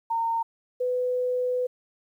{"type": "tone pair in turn", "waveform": "sine", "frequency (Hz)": [916, 499.7], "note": ["A#5", "B4"], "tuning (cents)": [-31, 20], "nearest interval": "minor seventh", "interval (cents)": 1049, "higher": "first", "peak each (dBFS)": [-23, -23], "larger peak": "neither", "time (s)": [[0.1, 0.43], [0.8, 1.67]], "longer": "second", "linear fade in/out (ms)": 10, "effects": ["10-bit"]}